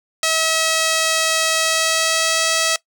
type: tone with pitch glide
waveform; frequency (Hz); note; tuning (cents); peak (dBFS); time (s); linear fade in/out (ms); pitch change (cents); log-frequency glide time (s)
5% pulse; 644 to 648.9; E5 to E5; -41 to -27; -4; 0.23-2.76; 2; +14; 1.56-2.44
effects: noise-tail reverb RT60 0.1 s tail -20 dB re dry